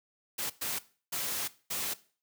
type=noise bursts at uneven times; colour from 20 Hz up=white; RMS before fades=-34 dBFS; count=4; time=0.38-0.5 / 0.61-0.79 / 1.12-1.48 / 1.7-1.94 s; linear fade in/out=10 ms; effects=noise-tail reverb RT60 0.4 s tail -18 dB re dry + high-pass 100 Hz 12 dB/octave